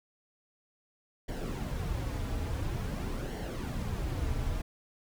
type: noise with flanger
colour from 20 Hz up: brown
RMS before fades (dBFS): -34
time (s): 1.28-4.62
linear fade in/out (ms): 10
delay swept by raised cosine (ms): 0.79 to 5.59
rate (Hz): 0.48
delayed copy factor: -0.55
effects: none